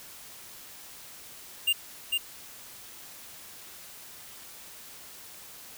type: tone with echo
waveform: square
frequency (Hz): 2800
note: F7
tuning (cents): +4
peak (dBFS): -22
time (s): 1.67-1.73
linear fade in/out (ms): 10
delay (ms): 450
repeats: 1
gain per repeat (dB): -3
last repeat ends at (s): 2.18
effects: white hiss -47 dBFS RMS until 5.77 s